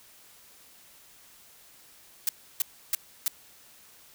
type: noise bursts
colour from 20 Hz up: blue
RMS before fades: -25 dBFS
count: 4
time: 2.27-3.28 s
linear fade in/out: 2 ms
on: 20 ms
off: 310 ms
effects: white hiss -55 dBFS RMS until 4.14 s